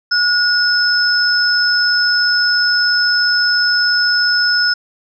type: tone pair together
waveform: sine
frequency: 1446 / 5223 Hz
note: F#6 / E8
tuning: -40 / -17 cents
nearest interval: octave + minor seventh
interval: 2223 cents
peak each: -14 dBFS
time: 0.11-4.74 s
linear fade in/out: 10 ms
effects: none